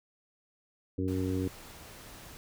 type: harmonic tone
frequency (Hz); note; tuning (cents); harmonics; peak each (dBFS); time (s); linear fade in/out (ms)
93.2; F#2; +13; 1 / 2 / 3 / 4 / 5; -33 / -39 / -32 / -38 / -39; 0.98-1.48; 5
type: noise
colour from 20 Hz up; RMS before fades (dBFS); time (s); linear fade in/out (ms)
pink; -49; 1.08-2.37; 0
effects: none